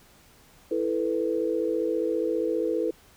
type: chord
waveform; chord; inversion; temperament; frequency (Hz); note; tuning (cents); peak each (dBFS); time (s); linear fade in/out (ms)
sine; E suspended fourth; none; just; 329.6 / 439.5 / 494.4; E4 / A4 / B4; 0 / -2 / +2; -28; 0.71-2.91; 5
effects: pink hiss -56 dBFS RMS until 3.16 s